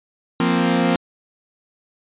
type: chord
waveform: sawtooth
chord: F suspended fourth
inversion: none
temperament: equal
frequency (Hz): 174.61 / 233.1 / 261.6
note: F3 / Bb3 / C4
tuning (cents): 0 / 0 / 0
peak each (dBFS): -16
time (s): 0.4-0.96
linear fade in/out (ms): 2
effects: resampled to 8000 Hz